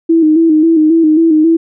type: tone with vibrato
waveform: sine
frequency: 319.2 Hz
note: D#4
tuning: 44 cents sharp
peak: -5 dBFS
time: 0.09-1.57 s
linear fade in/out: 10 ms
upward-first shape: square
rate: 3.7 Hz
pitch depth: 54 cents each way
effects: none